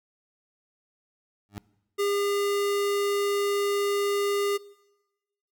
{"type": "tone with exponential growth", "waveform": "20% pulse", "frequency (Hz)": 102, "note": "G#2", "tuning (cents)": -31, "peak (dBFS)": -27, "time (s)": [1.49, 1.58], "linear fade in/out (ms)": 0, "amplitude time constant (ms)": 19}
{"type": "tone", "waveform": "square", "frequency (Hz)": 404.2, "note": "G#4", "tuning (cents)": -47, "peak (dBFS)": -24, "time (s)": [1.98, 4.58], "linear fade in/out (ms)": 20}
{"effects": ["noise-tail reverb RT60 1.0 s tail -21 dB re dry"]}